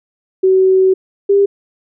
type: tone pair in turn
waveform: sine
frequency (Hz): 377.6 / 399.3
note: F#4 / G4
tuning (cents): +35 / +32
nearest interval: minor second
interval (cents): 97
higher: second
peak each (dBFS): -7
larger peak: neither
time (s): 0.43-0.94 / 1.29-1.46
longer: first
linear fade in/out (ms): 10
effects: none